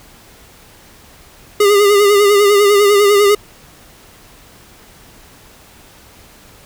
square tone with vibrato, 407.9 Hz, G#4, 31 cents flat, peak -8 dBFS, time 1.6-3.35 s, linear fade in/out 5 ms, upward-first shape sine, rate 10 Hz, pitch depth 50 cents each way, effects pink hiss -43 dBFS RMS until 6.65 s

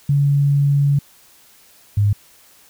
sine tone pair in turn, 141.9 / 102.51 Hz, C#3 / G#2, +41 / -22 cents, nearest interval tritone, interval 563 cents, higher first, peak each -12 dBFS, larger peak neither, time 0.09-0.99 / 1.97-2.13 s, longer first, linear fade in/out 5 ms, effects white hiss -50 dBFS RMS until 2.69 s

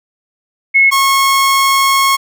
sine / sawtooth tone pair in turn, 2181 / 1090.5 Hz, C#7 / C#6, -29 / -29 cents, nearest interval octave, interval 1200 cents, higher first, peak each -5 dBFS, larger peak neither, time 0.74-0.91 / 0.91-2.17 s, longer second, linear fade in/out 20 ms, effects none

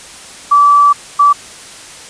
sine tone bursts at uneven times, 1156 Hz, D6, 28 cents flat, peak -4 dBFS, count 2, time 0.51-0.93 / 1.19-1.33 s, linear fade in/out 10 ms, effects white hiss -33 dBFS RMS until 2.09 s + resampled to 22050 Hz

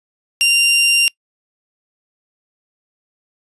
sawtooth tone, 2779 Hz, F7, 9 cents flat, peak -7 dBFS, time 0.41-1.08 s, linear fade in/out 0 ms, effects noise-tail reverb RT60 0.1 s tail -26 dB re dry + resampled to 24000 Hz

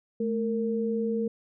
sine tone pair together, 217.3 / 460.5 Hz, A3 / A#4, -21 / -21 cents, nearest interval octave + minor second, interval 1300 cents, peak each -28 dBFS, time 0.2-1.28 s, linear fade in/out 5 ms, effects none

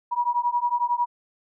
sine beating tone pair, 958 / 969 Hz, A#5 / B5, +47 / -33 cents, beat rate 11 Hz, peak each -24 dBFS, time 0.11-1.06 s, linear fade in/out 20 ms, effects none

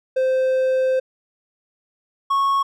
triangle tone pair in turn, 520 / 1101.8 Hz, C5 / C#6, -11 / -11 cents, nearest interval octave + minor second, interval 1300 cents, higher second, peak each -14 dBFS, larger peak neither, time 0.16-1 / 2.3-2.63 s, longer first, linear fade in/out 10 ms, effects none

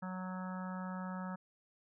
harmonic tone, 185 Hz, F#3, in tune, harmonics 1 / 3 / 4 / 5 / 6 / 7 / 8 / 9, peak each -40 / -51 / -53 / -49 / -57 / -49 / -58 / -54 dBFS, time 0.02-1.36 s, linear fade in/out 10 ms, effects none

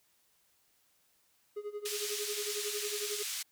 triangle tone with tremolo, 415.3 Hz, G#4, in tune, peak -33 dBFS, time 1.56-3.23 s, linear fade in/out 10 ms, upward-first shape sine, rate 11 Hz, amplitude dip 85%
white band-pass noise, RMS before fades -38 dBFS, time 1.85-3.43 s, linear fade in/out 10 ms, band 2400 to 8400 Hz, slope 12 dB/octave
effects white hiss -71 dBFS RMS until 3.51 s

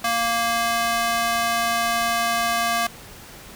square tone with high-pass filter, 232.4 Hz, A#3, 5 cents flat, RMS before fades -22 dBFS, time 0.04-2.87 s, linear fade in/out 5 ms, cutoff 860 Hz, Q 1.1, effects pink hiss -42 dBFS RMS until 3.55 s

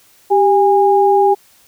sine tone pair together, 392.3 / 817.4 Hz, G4 / G#5, +1 / -28 cents, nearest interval octave + minor second, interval 1271 cents, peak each -11 dBFS, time 0.3-1.35 s, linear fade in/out 20 ms, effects white hiss -50 dBFS RMS until 1.67 s

